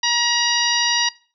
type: harmonic tone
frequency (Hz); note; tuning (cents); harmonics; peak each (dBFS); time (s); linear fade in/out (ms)
952; A#5; +36; 1 / 2 / 3 / 4 / 5 / 6; -24 / -24 / -24 / -24 / -24 / -24; 0.03-1.09; 5
effects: noise-tail reverb RT60 0.4 s tail -21 dB re dry